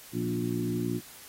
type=harmonic tone with a mistuned harmonic; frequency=59.1 Hz; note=A#1; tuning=24 cents sharp; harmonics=2 / 3 / 4 / 5 / 6; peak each=-34 / -34 / -34 / -34 / -34 dBFS; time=0.12-1.01 s; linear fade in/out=50 ms; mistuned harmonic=4; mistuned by=+19 cents; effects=white hiss -49 dBFS RMS until 1.28 s + AAC 48 kbps